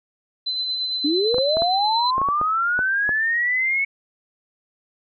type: tone with tremolo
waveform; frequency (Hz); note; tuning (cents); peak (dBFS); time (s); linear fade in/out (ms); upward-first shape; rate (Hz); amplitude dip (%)
sine; 4043; B7; +40; -21; 0.46-2.11; 10; sine; 8.8; 30
type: linear sweep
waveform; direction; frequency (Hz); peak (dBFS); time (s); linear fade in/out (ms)
sine; up; 277.2 to 2217; -18; 1.04-3.85; 10
type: clicks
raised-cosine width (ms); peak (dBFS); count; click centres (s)
1; -14; 10; 1.344 / 1.383 / 1.57 / 1.621 / 2.181 / 2.216 / 2.287 / 2.414 / 2.791 / 3.092
effects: none